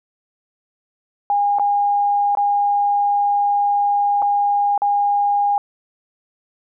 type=tone with dropouts; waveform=sine; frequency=814 Hz; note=G#5; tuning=35 cents flat; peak=-14 dBFS; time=1.3-5.58 s; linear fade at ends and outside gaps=1 ms; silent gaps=1.586-1.596 / 2.351-2.372 / 4.22-4.224 / 4.778-4.819 s; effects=none